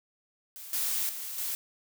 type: noise with level steps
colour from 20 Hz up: blue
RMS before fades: -44 / -30 / -38 / -33 dBFS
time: 0.56-1.55 s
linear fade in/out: 0 ms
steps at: 0.73 / 1.09 / 1.38 s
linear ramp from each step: 2 ms
effects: none